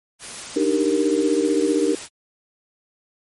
white noise, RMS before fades -34 dBFS, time 0.19-2.09 s, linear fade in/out 50 ms
sine chord, Eb major seventh, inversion third, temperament equal with one note detuned, 295.4 / 311.1 / 392 / 466.2 Hz, D4 / Eb4 / G4 / Bb4, +10 / 0 / 0 / 0 cents, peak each -22 dBFS, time 0.56-1.95 s, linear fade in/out 5 ms
effects MP3 48 kbps

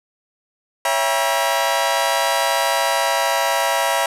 sawtooth chord, C# diminished seventh, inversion none, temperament just, 554.4 / 665.2 / 798.3 / 957.9 Hz, C#5 / E5 / G5 / Bb5, 0 / +16 / +31 / +47 cents, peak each -20 / -18 / -20 / -17 dBFS, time 0.85-4.06 s, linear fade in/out 2 ms, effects resampled to 32000 Hz + 8-bit

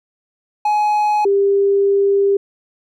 triangle / sine tone pair in turn, 841 / 397.8 Hz, G#5 / G4, +22 / +25 cents, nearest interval octave + minor second, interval 1297 cents, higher first, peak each -11 dBFS, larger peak neither, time 0.65-1.25 / 1.25-2.37 s, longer second, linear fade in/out 5 ms, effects none

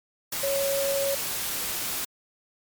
sine tone in noise, 554.4 Hz, C#5, in tune, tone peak -24 dBFS, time 0.43-1.15 s, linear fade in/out 5 ms, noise white, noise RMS -30 dBFS, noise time 0.32-2.05 s, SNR +3 dB, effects MP3 96 kbps

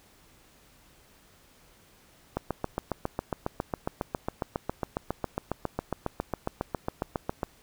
click train, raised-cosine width 1 ms, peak -14 dBFS, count 38, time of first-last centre 2.37-7.432 s, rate 7.31 Hz, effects pink hiss -59 dBFS RMS until 7.62 s

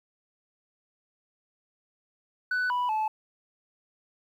sine tone with pitch steps, 1493 / 985 / 867 Hz, F#6 / B5 / A5, +15 / -5 / -26 cents, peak -22 dBFS, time 2.51-3.08 s, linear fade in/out 5 ms, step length 190 ms, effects tanh soft clip ceiling -24 dBFS + 10-bit

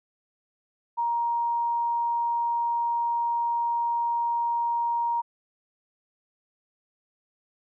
sine tone, 940 Hz, A#5, 14 cents sharp, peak -23 dBFS, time 0.97-5.22 s, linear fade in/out 20 ms, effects none

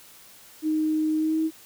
sine tone with pitch glide, 311.1 to 318.2 Hz, D#4 to D#4, 0 to +39 cents, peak -21 dBFS, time 0.62-1.51 s, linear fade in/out 50 ms, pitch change +39 cents, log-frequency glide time 1.15-1.4 s, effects white hiss -50 dBFS RMS until 1.65 s

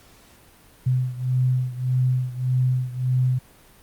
sine beating tone pair, 126.9 / 128.6 Hz, B2 / C3, +47 / -30 cents, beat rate 1.7 Hz, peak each -21 / -24 dBFS, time 0.86-3.39 s, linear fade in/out 10 ms, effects pink hiss -52 dBFS RMS until 3.82 s + Opus 48 kbps

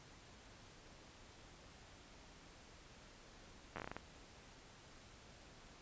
slowing click train, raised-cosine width 0.5 ms, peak -29 dBFS, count 9, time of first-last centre 3.76-3.966 s, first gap 10 ms, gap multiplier 1.26, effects pink hiss -60 dBFS RMS until 5.81 s + resampled to 16000 Hz

